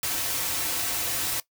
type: noise with comb filter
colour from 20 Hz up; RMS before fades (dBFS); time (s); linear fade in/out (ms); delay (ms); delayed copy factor
white; -28; 0.03-1.4; 2; 4.9; -0.65
effects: noise-tail reverb RT60 0.1 s tail -18 dB re dry